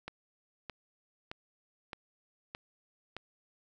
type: click train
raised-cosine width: 0.3 ms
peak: -24 dBFS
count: 6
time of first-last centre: 0.08-3.166 s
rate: 1.62 Hz
effects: none